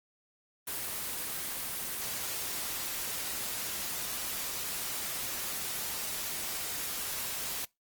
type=noise; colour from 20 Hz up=white; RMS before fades=-36 dBFS; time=0.67-7.65 s; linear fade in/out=5 ms; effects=noise-tail reverb RT60 0.2 s tail -24 dB re dry + Opus 24 kbps